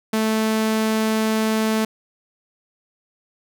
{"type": "tone", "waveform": "sawtooth", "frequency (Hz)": 219.3, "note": "A3", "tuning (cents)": -6, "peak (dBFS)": -14, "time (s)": [0.13, 1.85], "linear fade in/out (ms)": 5, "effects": []}